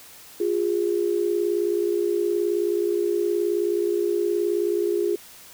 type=tone pair together; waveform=sine; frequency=351 / 410 Hz; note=F4 / G#4; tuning=+9 / -22 cents; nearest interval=minor third; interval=269 cents; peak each=-23 dBFS; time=0.4-5.16 s; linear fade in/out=5 ms; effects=white hiss -46 dBFS RMS until 5.53 s